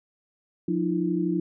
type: tone cluster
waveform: sine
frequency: 177.8 / 304.9 / 337.2 Hz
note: F3 / D#4 / E4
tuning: +31 / -35 / +39 cents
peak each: -27 dBFS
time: 0.68-1.4 s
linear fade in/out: 5 ms
effects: none